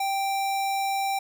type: tone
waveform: square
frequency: 784 Hz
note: G5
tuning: in tune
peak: -25 dBFS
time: 0-1.19 s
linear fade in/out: 5 ms
effects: none